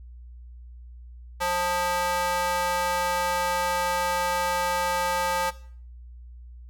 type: tone with high-pass filter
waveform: square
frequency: 177.4 Hz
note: F3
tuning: 27 cents sharp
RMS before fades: -26 dBFS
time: 1.4-5.51 s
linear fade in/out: 20 ms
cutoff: 760 Hz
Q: 1.8
effects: noise-tail reverb RT60 0.5 s tail -17 dB re dry + added 60 Hz sine -41 dBFS peak until 6.69 s